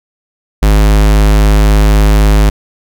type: tone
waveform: square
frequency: 51.91 Hz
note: G#1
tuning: in tune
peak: -5 dBFS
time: 0.62-2.5 s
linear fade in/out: 10 ms
effects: none